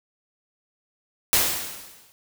white noise with exponential decay, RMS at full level -17 dBFS, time 1.33-2.12 s, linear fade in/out 0 ms, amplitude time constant 170 ms, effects none

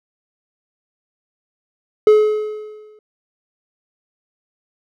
triangle tone with exponential decay, 426.5 Hz, G#4, 46 cents sharp, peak -3 dBFS, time 2.07-2.99 s, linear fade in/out 2 ms, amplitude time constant 200 ms, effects none

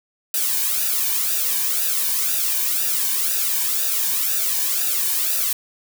blue noise with flanger, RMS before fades -21 dBFS, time 0.34-5.53 s, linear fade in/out 2 ms, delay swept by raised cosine 0.92 to 1.53 ms, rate 2 Hz, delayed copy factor -0.75, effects none

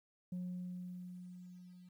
sine tone with level ramp, 180 Hz, F#3, 47 cents flat, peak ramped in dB -36 to -55 dBFS, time 0.32-1.89 s, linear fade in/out 5 ms, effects tanh soft clip ceiling -37 dBFS + 12-bit

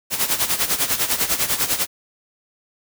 white noise with tremolo, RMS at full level -18 dBFS, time 0.1-1.87 s, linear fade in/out 50 ms, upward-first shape sine, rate 10 Hz, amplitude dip 75%, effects none

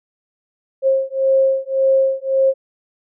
sine beating tone pair, 534 / 535.8 Hz, C5 / C5, +35 / +41 cents, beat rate 1.8 Hz, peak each -16 dBFS, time 0.82-2.54 s, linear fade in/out 50 ms, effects none

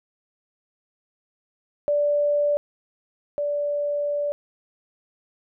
sine tone pair in turn, 584 / 581.8 Hz, D5 / D5, -10 / -16 cents, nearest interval unison, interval 6 cents, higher first, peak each -18 / -22 dBFS, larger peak first, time 1.88-2.57 / 3.38-4.32 s, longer second, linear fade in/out 0 ms, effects none

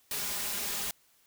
white noise with comb filter, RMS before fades -34 dBFS, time 0.11-0.91 s, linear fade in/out 2 ms, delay 4.9 ms, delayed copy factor +0.65, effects white hiss -66 dBFS RMS until 1.26 s

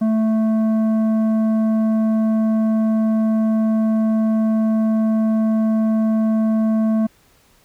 triangle tone with tanh clipping, 220 Hz, A3, in tune, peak -16 dBFS, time 0.01-7.07 s, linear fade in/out 10 ms, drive 13 dB, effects pink hiss -55 dBFS RMS until 7.64 s

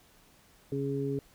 harmonic tone, 138.59 Hz, C#3, in tune, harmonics 1 / 2 / 3, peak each -34 / -34 / -33 dBFS, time 0.72-1.19 s, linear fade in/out 2 ms, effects pink hiss -61 dBFS RMS until 1.34 s

